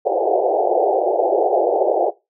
white band-pass noise, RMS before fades -17 dBFS, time 0.05-2.11 s, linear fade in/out 20 ms, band 350 to 800 Hz, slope 96 dB/octave, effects noise-tail reverb RT60 0.2 s tail -17 dB re dry

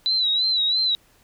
sine tone with vibrato, 3951 Hz, B7, in tune, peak -18 dBFS, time 0.06-0.95 s, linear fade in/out 0 ms, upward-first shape sine, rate 3 Hz, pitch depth 78 cents each way, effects pink hiss -58 dBFS RMS until 1.23 s

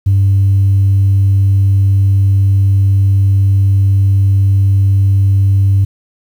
sine tone, 98 Hz, G2, in tune, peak -5 dBFS, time 0.06-5.85 s, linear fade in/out 10 ms, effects tanh soft clip ceiling -4 dBFS + 7-bit

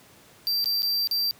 square tone with dropouts, 4699 Hz, D8, in tune, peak -23 dBFS, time 0.47-1.31 s, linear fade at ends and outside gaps 0 ms, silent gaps 0.643-0.658 / 0.821-0.83 / 1.073-1.112 s, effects pink hiss -53 dBFS RMS until 1.39 s + high-pass 100 Hz 12 dB/octave

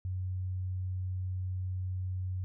sine tone, 92.5 Hz, F#2, in tune, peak -32 dBFS, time 0.05-2.44 s, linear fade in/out 0 ms, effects none

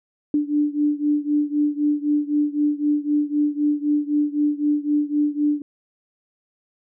sine beating tone pair, 293.7 / 297.6 Hz, D4 / D4, 0 / +23 cents, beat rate 3.9 Hz, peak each -20 / -22 dBFS, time 0.34-5.62 s, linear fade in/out 2 ms, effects none

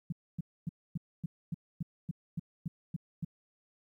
sine tone bursts, 164.81 Hz, E3, in tune, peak -31 dBFS, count 12, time 0.1-3.248 s, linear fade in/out 5 ms, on 24 ms, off 260 ms, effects 12-bit

